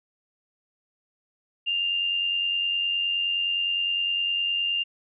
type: tone with amplitude modulation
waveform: sine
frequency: 2800 Hz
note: F7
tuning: 4 cents sharp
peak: -21 dBFS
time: 1.66-4.84 s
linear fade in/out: 20 ms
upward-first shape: sine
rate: 89.7 Hz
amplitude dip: 40%
effects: none